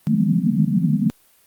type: band-pass noise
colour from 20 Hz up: pink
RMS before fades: -18 dBFS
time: 0.07-1.1 s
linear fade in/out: 0 ms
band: 150 to 250 Hz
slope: 96 dB/octave
effects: white hiss -56 dBFS RMS until 1.46 s + Opus 32 kbps